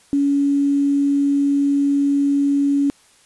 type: tone with quantisation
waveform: sine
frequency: 282 Hz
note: C#4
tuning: 30 cents sharp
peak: -14 dBFS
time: 0.13-2.9 s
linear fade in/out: 0 ms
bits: 7
effects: white hiss -53 dBFS RMS until 3.25 s + resampled to 24000 Hz